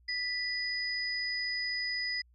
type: tone pair together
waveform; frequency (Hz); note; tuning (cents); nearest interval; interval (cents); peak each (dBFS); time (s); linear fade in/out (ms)
sine; 1975.5 / 4978; B6 / D#8; 0 / 0; octave + major third; 1600; -34 / -34; 0.08-2.22; 10
effects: added 60 Hz sine -60 dBFS peak until 2.34 s